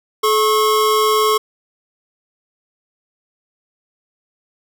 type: tone pair together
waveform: square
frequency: 430.2 / 1090.6 Hz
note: A4 / C#6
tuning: -39 / -29 cents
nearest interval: octave + major third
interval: 1610 cents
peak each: -16 dBFS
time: 0.23-1.38 s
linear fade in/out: 10 ms
effects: none